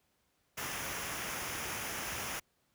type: noise with comb filter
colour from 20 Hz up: pink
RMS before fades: -39 dBFS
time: 0.57-2.4 s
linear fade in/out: 10 ms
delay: 0.24 ms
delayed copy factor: -0.55
effects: pink hiss -75 dBFS RMS until 2.74 s + high-pass 60 Hz 12 dB/octave